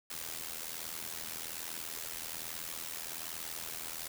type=noise with amplitude modulation; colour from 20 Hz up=white; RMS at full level=-38 dBFS; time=0.1-4.08 s; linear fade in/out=5 ms; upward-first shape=sine; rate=81.2 Hz; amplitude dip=80%; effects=none

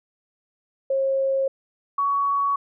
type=tone pair in turn; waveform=sine; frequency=539 / 1123.1 Hz; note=C#5 / C#6; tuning=-49 / +22 cents; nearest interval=octave + minor second; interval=1271 cents; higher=second; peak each=-19 dBFS; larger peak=neither; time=0.9-1.48 / 1.98-2.56 s; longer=neither; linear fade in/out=5 ms; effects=none

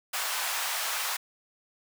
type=high-pass noise; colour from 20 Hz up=pink; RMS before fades=-31 dBFS; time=0.13-1.17 s; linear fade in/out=10 ms; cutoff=800 Hz; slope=24 dB/octave; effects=none

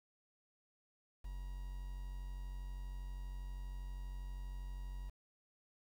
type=tone with quantisation; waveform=triangle; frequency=46.25 Hz; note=F#1; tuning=in tune; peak=-40 dBFS; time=1.24-5.1 s; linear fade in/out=10 ms; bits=10; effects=none

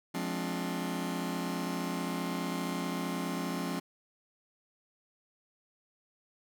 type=chord; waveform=sawtooth; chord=D half-diminished seventh; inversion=first; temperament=just; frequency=176.2 / 211.4 / 264.3 / 293.7 Hz; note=F3 / Ab3 / C4 / D4; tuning=+16 / +31 / +18 / 0 cents; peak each=-32 / -36 / -33 / -37 dBFS; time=0.14-3.8 s; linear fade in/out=10 ms; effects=none

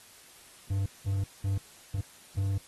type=tone bursts at uneven times; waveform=triangle; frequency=98 Hz; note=G2; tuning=in tune; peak=-24 dBFS; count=5; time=0.7-0.86 / 1.06-1.24 / 1.44-1.58 / 1.94-2.01 / 2.37-2.58 s; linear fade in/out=5 ms; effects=white hiss -54 dBFS RMS until 2.67 s + AAC 32 kbps

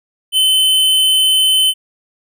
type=tone; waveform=square; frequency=3053 Hz; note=G7; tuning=46 cents flat; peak=-10 dBFS; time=0.32-1.74 s; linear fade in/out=50 ms; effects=none

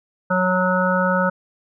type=harmonic tone; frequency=183.8 Hz; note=F#3; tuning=11 cents flat; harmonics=1 / 3 / 5 / 7 / 8; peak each=-21 / -21 / -25 / -23 / -23 dBFS; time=0.3-1.3 s; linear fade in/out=10 ms; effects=none

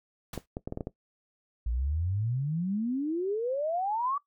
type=noise with exponential decay; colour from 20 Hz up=pink; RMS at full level=-37 dBFS; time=0.33-0.46 s; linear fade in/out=5 ms; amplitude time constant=28 ms
type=clicks; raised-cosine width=2 ms; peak=-20 dBFS; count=7; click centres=0.377 / 0.569 / 0.675 / 0.724 / 0.774 / 0.808 / 0.871 s
type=exponential sweep; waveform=sine; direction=up; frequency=54.8 to 1162 Hz; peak=-27 dBFS; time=1.66-4.18 s; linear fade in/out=5 ms
effects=noise-tail reverb RT60 0.1 s tail -18 dB re dry

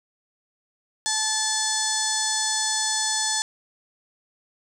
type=harmonic tone; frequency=870 Hz; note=A5; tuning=20 cents flat; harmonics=1 / 2 / 4 / 5 / 6 / 7 / 8 / 9 / 10; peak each=-31 / -31 / -31 / -31 / -31 / -31 / -31 / -31 / -31 dBFS; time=1.06-3.42 s; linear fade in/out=0 ms; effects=8-bit

